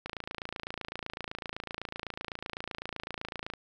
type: click train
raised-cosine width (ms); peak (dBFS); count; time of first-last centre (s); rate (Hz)
0.3; -20; 98; 0.06-3.537; 27.9
effects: none